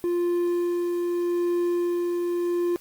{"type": "tone with tremolo", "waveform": "triangle", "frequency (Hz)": 349.2, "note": "F4", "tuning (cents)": 0, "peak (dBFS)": -19, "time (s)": [0.04, 2.76], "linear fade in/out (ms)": 0, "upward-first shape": "sine", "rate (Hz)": 0.81, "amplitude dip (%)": 25, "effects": ["white hiss -52 dBFS RMS until 2.8 s", "Opus 32 kbps"]}